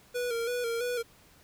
square tone with vibrato, 476.2 Hz, A#4, 37 cents sharp, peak -30 dBFS, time 0.14-1.03 s, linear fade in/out 20 ms, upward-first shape square, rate 3 Hz, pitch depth 48 cents each way, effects pink hiss -59 dBFS RMS until 1.43 s

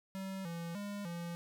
square tone with pitch steps, 191.9 / 168.8 / 203.4 / 171.1 Hz, G3 / E3 / G#3 / F3, -37 / +41 / -36 / -35 cents, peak -40 dBFS, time 0.15-1.35 s, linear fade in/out 0 ms, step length 300 ms, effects none

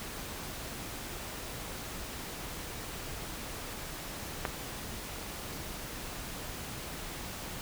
clicks, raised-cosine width 0.5 ms, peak -15 / -26 dBFS, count 2, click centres 4.452 / 4.457 s, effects pink hiss -41 dBFS RMS until 7.61 s

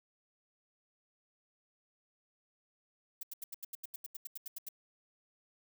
violet noise bursts, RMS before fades -42 dBFS, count 15, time 3.21-4.688 s, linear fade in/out 5 ms, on 22 ms, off 82 ms, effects none

